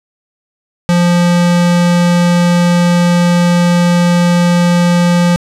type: tone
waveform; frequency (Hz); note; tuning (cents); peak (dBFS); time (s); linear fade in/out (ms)
square; 174.61; F3; 0; -8; 0.89-5.36; 0
effects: low-pass 9000 Hz 12 dB/octave + 7-bit